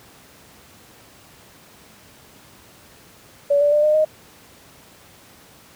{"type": "tone with pitch steps", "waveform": "sine", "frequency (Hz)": [571, 583, 595.2, 607.8, 620.5], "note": ["D5", "D5", "D5", "D#5", "D#5"], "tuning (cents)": [-49, -13, 23, -41, -5], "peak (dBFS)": -13, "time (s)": [3.5, 4.05], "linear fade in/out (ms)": 10, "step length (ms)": 110, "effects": ["pink hiss -48 dBFS RMS until 5.75 s", "high-pass 80 Hz 12 dB/octave"]}